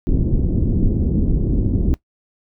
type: low-pass noise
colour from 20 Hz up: pink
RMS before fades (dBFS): -17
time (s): 0.07-1.94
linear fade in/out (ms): 0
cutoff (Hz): 320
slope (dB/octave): 24
effects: noise-tail reverb RT60 0.1 s tail -18 dB re dry